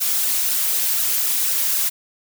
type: noise with flanger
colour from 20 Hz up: blue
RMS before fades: -20 dBFS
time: 0-1.9 s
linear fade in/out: 20 ms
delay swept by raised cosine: 0.88 to 4.68 ms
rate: 4 Hz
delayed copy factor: -0.95
effects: none